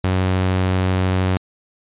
sawtooth tone, 93 Hz, F#2, 9 cents sharp, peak -12 dBFS, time 0.04-1.37 s, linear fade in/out 0 ms, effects resampled to 8000 Hz

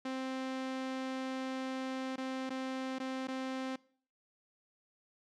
sawtooth tone with dropouts, 262 Hz, C4, 2 cents sharp, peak -32 dBFS, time 0.05-3.76 s, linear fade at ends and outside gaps 5 ms, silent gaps 2.16-2.179 / 2.495-2.503 / 2.986-2.999 / 3.273-3.283 s, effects noise-tail reverb RT60 0.5 s tail -22 dB re dry + low-pass 5000 Hz 12 dB/octave

